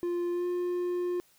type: tone with pitch glide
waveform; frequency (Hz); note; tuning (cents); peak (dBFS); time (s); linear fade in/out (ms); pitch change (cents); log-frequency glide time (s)
triangle; 349.2 to 355.1; F4 to F4; 0 to +29; -26; 0.03-1.2; 0; +29; 0.32-0.46
effects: white hiss -64 dBFS RMS until 1.38 s